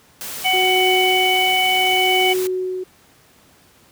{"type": "noise", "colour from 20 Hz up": "white", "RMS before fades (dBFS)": -30, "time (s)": [0.21, 2.47], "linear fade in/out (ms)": 0}
{"type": "harmonic tone", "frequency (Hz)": 747, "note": "F#5", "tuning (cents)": 16, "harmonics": [1, 3, 4], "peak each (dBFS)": [-19, -19, -19], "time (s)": [0.44, 2.34], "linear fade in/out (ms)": 20}
{"type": "tone with tremolo", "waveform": "sine", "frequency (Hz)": 370, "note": "F#4", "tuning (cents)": 0, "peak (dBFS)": -17, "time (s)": [0.53, 2.84], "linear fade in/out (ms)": 10, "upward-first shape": "triangle", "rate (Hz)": 0.68, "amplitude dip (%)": 85}
{"effects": ["pink hiss -52 dBFS RMS until 3.91 s", "high-pass 80 Hz 12 dB/octave"]}